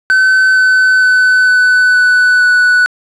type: tone with pitch steps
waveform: triangle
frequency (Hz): 1525 / 1516.2 / 1507.5 / 1498.8 / 1490.2 / 1481.6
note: G6 / F#6 / F#6 / F#6 / F#6 / F#6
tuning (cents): -48 / +42 / +32 / +22 / +12 / +2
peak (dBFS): -4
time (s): 0.1-2.86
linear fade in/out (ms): 0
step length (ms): 460
effects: resampled to 24000 Hz + 7-bit